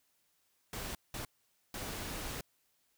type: noise bursts at uneven times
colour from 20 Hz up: pink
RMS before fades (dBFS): -41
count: 3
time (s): 0.73-0.95 / 1.14-1.25 / 1.74-2.41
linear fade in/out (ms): 2
effects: white hiss -75 dBFS RMS until 2.97 s